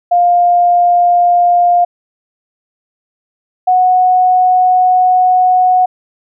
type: tone pair in turn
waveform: sine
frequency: 704 / 734.9 Hz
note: F5 / F#5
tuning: +14 / -12 cents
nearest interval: minor second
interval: 74 cents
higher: second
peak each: -6 dBFS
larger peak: neither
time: 0.11-1.85 / 3.67-5.86 s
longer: second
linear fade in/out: 10 ms
effects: none

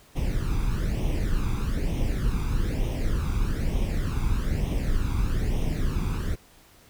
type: noise with flanger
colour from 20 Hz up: brown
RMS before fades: -25 dBFS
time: 0.15-6.36 s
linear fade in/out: 20 ms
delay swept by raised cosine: 0.33 to 0.84 ms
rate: 1.1 Hz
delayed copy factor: +0.75
effects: pink hiss -55 dBFS RMS until 6.89 s

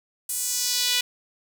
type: tone with high-pass filter sweep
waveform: sawtooth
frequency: 492.2 Hz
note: B4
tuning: 6 cents flat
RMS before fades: -25 dBFS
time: 0.29-1.01 s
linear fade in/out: 5 ms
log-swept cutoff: 9600 to 3000 Hz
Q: 1.8
effects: none

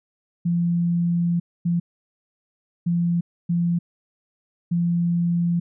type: tone bursts at uneven times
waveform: sine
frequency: 171.9 Hz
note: F3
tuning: 27 cents flat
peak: -18 dBFS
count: 5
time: 0.45-1.4 / 1.65-1.8 / 2.86-3.21 / 3.49-3.79 / 4.71-5.6 s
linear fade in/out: 10 ms
effects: none

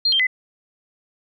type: tone with pitch steps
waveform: sine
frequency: 4201 / 3163 / 2020 Hz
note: C8 / G7 / B6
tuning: +6 / +15 / +39 cents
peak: -15 dBFS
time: 0.05-0.269 s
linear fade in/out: 5 ms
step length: 73 ms
effects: none

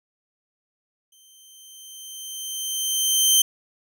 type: tone with exponential growth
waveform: 15% pulse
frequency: 3115 Hz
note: G7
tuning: 12 cents flat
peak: -6 dBFS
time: 1.12-3.42 s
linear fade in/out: 5 ms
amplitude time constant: 500 ms
effects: none

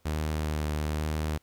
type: tone with vibrato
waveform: sawtooth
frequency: 76.5 Hz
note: D#2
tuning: 29 cents flat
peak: -24 dBFS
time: 0.05-1.38 s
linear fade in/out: 10 ms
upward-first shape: sine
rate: 1.1 Hz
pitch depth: 18 cents each way
effects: pink hiss -68 dBFS RMS until 1.42 s

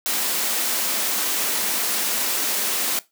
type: high-pass noise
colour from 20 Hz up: white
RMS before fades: -23 dBFS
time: 0.06-2.99 s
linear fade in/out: 0 ms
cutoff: 190 Hz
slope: 48 dB/octave
effects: noise-tail reverb RT60 0.2 s tail -18 dB re dry

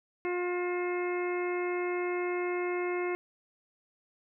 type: harmonic tone with a mistuned harmonic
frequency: 356 Hz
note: F4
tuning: 33 cents sharp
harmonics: 1 / 2 / 3 / 4 / 5 / 6 / 7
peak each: -30 / -40 / -41 / -45 / -47 / -39 / -47 dBFS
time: 0.25-3.15 s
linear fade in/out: 0 ms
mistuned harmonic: 7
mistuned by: +68 cents
effects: none

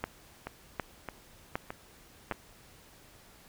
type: two click trains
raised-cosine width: 0.5 ms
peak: -22 / -16 dBFS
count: 4 / 4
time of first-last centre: 0.47-2.322 / 0.04-2.313 s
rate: 1.62 / 1.32 Hz
effects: pink hiss -57 dBFS RMS until 3.48 s

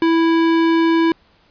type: tone with hard clipping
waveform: sine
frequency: 329.6 Hz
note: E4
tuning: in tune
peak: -14 dBFS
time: 0.02-1.12 s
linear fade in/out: 2 ms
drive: 17 dB
effects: pink hiss -55 dBFS RMS until 1.5 s + resampled to 11025 Hz

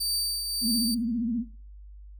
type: tone with tremolo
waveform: sawtooth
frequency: 4625 Hz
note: D8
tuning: 27 cents flat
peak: -22 dBFS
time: 0-0.95 s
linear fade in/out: 10 ms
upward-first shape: triangle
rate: 1.7 Hz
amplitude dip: 50%
type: tone with vibrato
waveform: sine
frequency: 233.1 Hz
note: A#3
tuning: in tune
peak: -25 dBFS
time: 0.61-1.45 s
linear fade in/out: 50 ms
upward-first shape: sine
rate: 15 Hz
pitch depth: 110 cents each way
effects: noise-tail reverb RT60 0.4 s tail -19 dB re dry + added 50 Hz sine -43 dBFS peak until 2.19 s

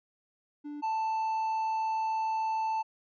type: tone pair in turn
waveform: triangle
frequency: 293.7 / 883.4 Hz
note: D4 / A5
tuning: 0 / +7 cents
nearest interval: octave + perfect fifth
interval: 1907 cents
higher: second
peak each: -35 / -26 dBFS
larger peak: second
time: 0.64-0.82 / 0.82-2.83 s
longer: second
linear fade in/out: 20 ms
effects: resampled to 16000 Hz

